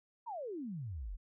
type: exponential sweep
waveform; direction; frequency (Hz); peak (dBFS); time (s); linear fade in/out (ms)
sine; down; 994 to 38.23; -39; 0.26-1.17; 20
effects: none